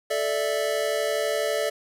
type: chord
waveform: square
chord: A suspended fourth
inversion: none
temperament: equal with one note detuned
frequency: 437.2 / 587.3 / 659.3 Hz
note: A4 / D5 / E5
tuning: -11 / 0 / 0 cents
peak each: -29 / -27 / -30 dBFS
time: 0.1-1.7 s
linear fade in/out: 10 ms
effects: resampled to 32000 Hz + 8-bit